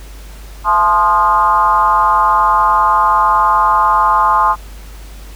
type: tone with frequency modulation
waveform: sine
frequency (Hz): 1046.5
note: C6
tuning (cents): 0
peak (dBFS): -8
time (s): 0.64-4.56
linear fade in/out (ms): 50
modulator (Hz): 186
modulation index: 1.2
effects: added 50 Hz sine -30 dBFS peak until 5.35 s + pink hiss -40 dBFS RMS until 5.35 s